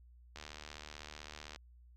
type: click train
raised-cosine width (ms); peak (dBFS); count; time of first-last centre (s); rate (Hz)
0.2; -29; 92; 0.36-1.561; 75.8
effects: added 60 Hz sine -57 dBFS peak until 1.96 s